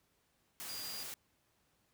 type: tone in noise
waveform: sine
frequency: 4813 Hz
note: D8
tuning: 42 cents sharp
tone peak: -44 dBFS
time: 0.69-1.03 s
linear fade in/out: 0 ms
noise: white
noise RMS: -45 dBFS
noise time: 0.6-1.14 s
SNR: -2 dB
effects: pink hiss -75 dBFS RMS until 1.93 s + high-pass 60 Hz 12 dB/octave